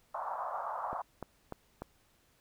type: band-pass noise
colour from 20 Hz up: white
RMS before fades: -38 dBFS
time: 0.14-1.02 s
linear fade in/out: 5 ms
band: 620 to 1200 Hz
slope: 48 dB/octave
type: click train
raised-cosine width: 1 ms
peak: -25 dBFS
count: 4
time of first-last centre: 0.93-1.82 s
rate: 3.37 Hz
effects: pink hiss -69 dBFS RMS until 2.4 s